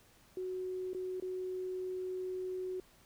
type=tone with dropouts; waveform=sine; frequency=370 Hz; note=F#4; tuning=in tune; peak=-36 dBFS; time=0.37-2.8 s; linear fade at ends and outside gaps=2 ms; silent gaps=0.933-0.947 / 1.2-1.223 s; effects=pink hiss -64 dBFS RMS until 3.05 s